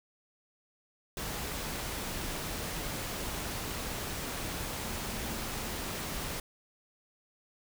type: tone in noise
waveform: sine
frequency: 221.1 Hz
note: A3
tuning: 9 cents sharp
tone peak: -46 dBFS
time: 4.82-5.75 s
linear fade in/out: 2 ms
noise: pink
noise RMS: -37 dBFS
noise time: 1.17-6.4 s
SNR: -12 dB
effects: none